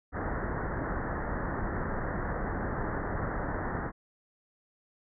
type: low-pass noise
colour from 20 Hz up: pink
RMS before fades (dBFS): -33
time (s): 0.12-3.92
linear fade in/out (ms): 50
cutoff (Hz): 1900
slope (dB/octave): 96
effects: none